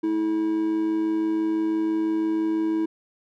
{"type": "tone with amplitude modulation", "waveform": "triangle", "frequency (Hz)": 322.9, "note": "E4", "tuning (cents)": -36, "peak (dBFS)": -17, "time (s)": [0.03, 2.86], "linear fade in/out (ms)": 10, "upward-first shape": "sine", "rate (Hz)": 106, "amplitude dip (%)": 45, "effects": []}